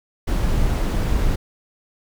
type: noise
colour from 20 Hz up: brown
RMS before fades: -19 dBFS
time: 0.27-1.36 s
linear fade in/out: 10 ms
effects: none